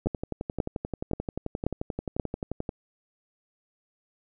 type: two click trains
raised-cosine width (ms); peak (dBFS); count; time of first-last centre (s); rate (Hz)
2; -17 / -11; 31 / 5; 0.06-2.692 / 0.07-2.198; 11.4 / 1.88
effects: none